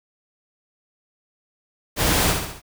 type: noise with echo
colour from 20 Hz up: pink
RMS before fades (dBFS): -20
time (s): 1.96-2.35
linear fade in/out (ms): 50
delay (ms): 67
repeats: 4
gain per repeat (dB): -5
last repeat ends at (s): 2.618
effects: none